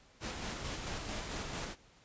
pink noise with tremolo, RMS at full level -39 dBFS, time 0.2-1.76 s, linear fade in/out 50 ms, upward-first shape square, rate 4.5 Hz, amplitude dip 30%, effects pink hiss -63 dBFS RMS until 2.04 s + resampled to 16000 Hz

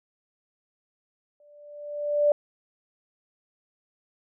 sine tone with exponential growth, 587.3 Hz, D5, in tune, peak -15 dBFS, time 1.4-2.32 s, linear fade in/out 2 ms, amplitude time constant 200 ms, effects none

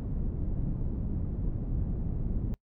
pink low-pass noise, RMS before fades -31 dBFS, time 0-2.54 s, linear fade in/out 0 ms, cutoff 190 Hz, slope 12 dB/octave, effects noise-tail reverb RT60 0.1 s tail -25 dB re dry

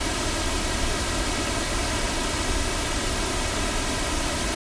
pink noise with comb filter, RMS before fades -25 dBFS, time 0-4.55 s, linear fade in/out 10 ms, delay 3.1 ms, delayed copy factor +0.55, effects resampled to 22050 Hz

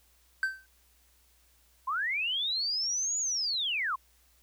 triangle tone with exponential decay, 1551 Hz, G6, 19 cents flat, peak -21 dBFS, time 0.43-0.66 s, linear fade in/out 1 ms, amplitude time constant 49 ms
sine linear two-way sweep, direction up then down, 987.8 to 6940 to 987.8 Hz, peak -28 dBFS, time 1.87-3.96 s, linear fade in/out 10 ms, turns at 3.18 s
effects added 60 Hz sine -66 dBFS peak until 4.42 s + white hiss -66 dBFS RMS until 4.42 s

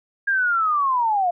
sine linear sweep, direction down, 1630 to 683 Hz, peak -17 dBFS, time 0.27-1.31 s, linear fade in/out 10 ms, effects none

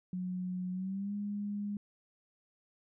sine tone with pitch glide, 182.4 to 204.7 Hz, F#3 to G#3, -24 to -25 cents, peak -34 dBFS, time 0.13-1.77 s, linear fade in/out 2 ms, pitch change +199 cents, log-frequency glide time 0.72-1.14 s, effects none

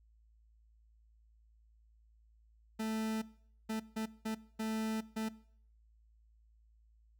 40% pulse tone bursts at uneven times, 220 Hz, A3, in tune, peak -34 dBFS, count 6, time 2.79-3.22 / 3.69-3.8 / 3.96-4.06 / 4.25-4.35 / 4.59-5.01 / 5.16-5.29 s, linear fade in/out 10 ms, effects noise-tail reverb RT60 0.6 s tail -20 dB re dry + added 55 Hz sine -63 dBFS peak until 7.19 s

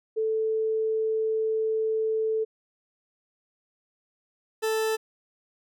sine / 40% pulse tone pair in turn, 440 / 440 Hz, A4 / A4, 0 / 0 cents, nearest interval unison, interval 0 cents, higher neither, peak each -23 dBFS, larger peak neither, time 0.16-2.45 / 4.62-4.97 s, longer first, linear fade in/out 20 ms, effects none

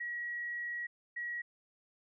sine tone pair in turn, 1913 / 1913 Hz, A#6 / A#6, +44 / +44 cents, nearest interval unison, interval 0 cents, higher neither, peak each -36 / -36 dBFS, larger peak neither, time 0-0.87 / 1.16-1.42 s, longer first, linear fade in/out 10 ms, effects none

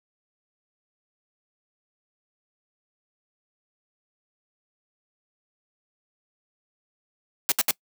white noise bursts, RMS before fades -21 dBFS, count 3, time 7.49-7.71 s, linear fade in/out 0 ms, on 28 ms, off 68 ms, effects noise-tail reverb RT60 0.1 s tail -24 dB re dry + high-pass 150 Hz 12 dB/octave

